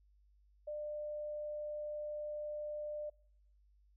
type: tone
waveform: sine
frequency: 598 Hz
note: D5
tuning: 31 cents sharp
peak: -39 dBFS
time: 0.67-3.1 s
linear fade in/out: 10 ms
effects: noise-tail reverb RT60 0.7 s tail -25 dB re dry + added 50 Hz sine -65 dBFS peak until 3.96 s